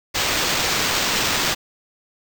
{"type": "noise with sample-and-hold", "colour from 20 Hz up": "blue", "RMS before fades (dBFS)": -21, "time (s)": [0.14, 1.55], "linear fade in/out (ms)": 20, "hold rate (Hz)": 11025, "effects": []}